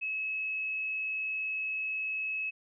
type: tone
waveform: sine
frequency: 2579 Hz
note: E7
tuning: 39 cents flat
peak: -31 dBFS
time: 0.01-2.51 s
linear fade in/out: 20 ms
effects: none